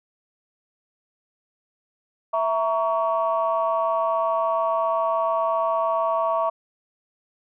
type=chord; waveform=sine; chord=A# diminished; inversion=second; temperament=equal with one note detuned; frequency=659.3 / 932.3 / 1123.6 Hz; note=E5 / A#5 / C#6; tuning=0 / 0 / +23 cents; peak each=-22 / -26 / -24 dBFS; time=2.33-6.5 s; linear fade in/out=10 ms; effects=tanh soft clip ceiling -11 dBFS